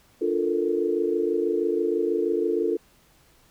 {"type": "chord", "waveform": "sine", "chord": "Bb major seventh", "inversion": "first", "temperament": "equal", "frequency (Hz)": [293.7, 349.2, 440, 466.2], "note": ["D4", "F4", "A4", "Bb4"], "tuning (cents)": [0, 0, 0, 0], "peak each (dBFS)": [-30, -25, -25, -31], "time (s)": [0.21, 2.77], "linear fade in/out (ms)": 10, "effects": ["pink hiss -59 dBFS RMS until 3.5 s"]}